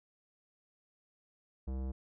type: tone with tanh clipping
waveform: sine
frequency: 65.41 Hz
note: C2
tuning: in tune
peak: -37 dBFS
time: 1.67-1.92 s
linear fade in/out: 10 ms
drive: 18 dB
effects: none